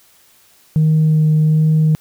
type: tone with vibrato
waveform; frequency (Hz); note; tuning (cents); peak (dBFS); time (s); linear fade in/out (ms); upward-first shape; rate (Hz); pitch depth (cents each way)
sine; 155.56; D#3; 0; -8; 0.76-1.95; 0; sine; 1.3; 11
effects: tanh soft clip ceiling -7 dBFS + white hiss -51 dBFS RMS until 2 s